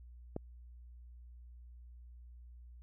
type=click; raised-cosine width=2 ms; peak=-24 dBFS; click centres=0.364 s; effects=added 60 Hz sine -51 dBFS peak until 2.82 s